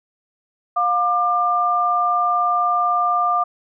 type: tone pair together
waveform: sine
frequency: 710 / 1194 Hz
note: F5 / D6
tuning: +28 / +28 cents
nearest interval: major sixth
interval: 900 cents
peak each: -20 / -17 dBFS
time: 0.76-3.44 s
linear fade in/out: 10 ms
effects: none